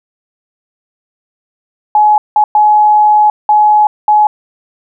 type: tone bursts at uneven times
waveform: sine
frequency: 845 Hz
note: G#5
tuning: 30 cents sharp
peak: -4 dBFS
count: 5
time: 1.95-2.18 / 2.36-2.44 / 2.55-3.3 / 3.49-3.87 / 4.08-4.27 s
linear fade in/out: 2 ms
effects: none